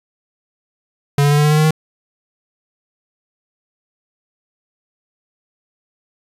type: tone with pitch steps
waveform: square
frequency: 142.5 / 144.41 / 146.34 / 148.29 / 150.28 / 152.29 / 154.32 / 156.39 Hz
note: C#3 / D3 / D3 / D3 / D3 / D#3 / D#3 / D#3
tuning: +48 / -29 / -6 / +17 / +40 / -37 / -14 / +9 cents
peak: -11 dBFS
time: 1.18-1.708 s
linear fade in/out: 2 ms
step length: 66 ms
effects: resampled to 32000 Hz